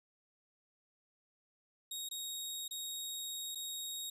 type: tone with dropouts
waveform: 20% pulse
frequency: 3761 Hz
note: A#7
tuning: 15 cents sharp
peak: -34 dBFS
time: 1.91-4.1 s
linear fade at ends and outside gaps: 5 ms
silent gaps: 2.089-2.111 / 2.68-2.709 / 3.549-3.555 s
effects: none